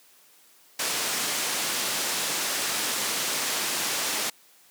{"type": "low-pass noise", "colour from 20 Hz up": "white", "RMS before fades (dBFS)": -28, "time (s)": [0.79, 4.3], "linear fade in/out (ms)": 5, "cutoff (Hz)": 8600, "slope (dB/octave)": 12, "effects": ["white hiss -57 dBFS RMS until 4.7 s", "high-pass 200 Hz 12 dB/octave"]}